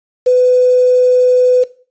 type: tone with quantisation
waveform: sine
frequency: 501 Hz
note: B4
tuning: 25 cents sharp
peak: -6 dBFS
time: 0.26-1.64 s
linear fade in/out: 10 ms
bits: 5
effects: noise-tail reverb RT60 0.4 s tail -18 dB re dry + resampled to 16000 Hz